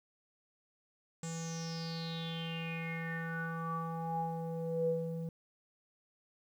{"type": "tone with low-pass filter sweep", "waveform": "square", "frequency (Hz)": 164.81, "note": "E3", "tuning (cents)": 0, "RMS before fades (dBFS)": -38, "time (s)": [1.23, 5.29], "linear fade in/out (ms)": 2, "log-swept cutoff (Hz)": [7600, 360], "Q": 9.8, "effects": ["11-bit"]}